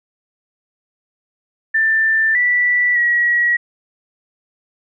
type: tone with pitch steps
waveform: sine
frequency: 1778 / 1963 / 1915 Hz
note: A6 / B6 / A#6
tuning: +18 / -11 / +46 cents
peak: -12 dBFS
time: 1.74-3.57 s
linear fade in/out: 10 ms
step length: 610 ms
effects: none